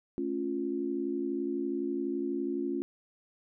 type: chord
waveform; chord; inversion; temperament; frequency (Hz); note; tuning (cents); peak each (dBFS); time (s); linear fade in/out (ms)
sine; A augmented; none; equal; 220 / 277.2 / 349.2; A3 / C#4 / E#4; 0 / 0 / 0; -39 / -33 / -33; 0.18-2.82; 0
effects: none